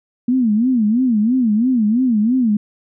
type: tone with vibrato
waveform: sine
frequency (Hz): 233.1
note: A#3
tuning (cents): 0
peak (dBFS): -12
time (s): 0.28-2.57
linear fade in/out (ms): 5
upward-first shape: sine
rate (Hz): 3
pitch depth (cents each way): 200
effects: none